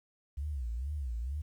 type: tone with vibrato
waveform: sine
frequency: 65.41 Hz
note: C2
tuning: in tune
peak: -33 dBFS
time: 0.37-1.42 s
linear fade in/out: 10 ms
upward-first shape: sine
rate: 2.2 Hz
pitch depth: 250 cents each way
effects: 11-bit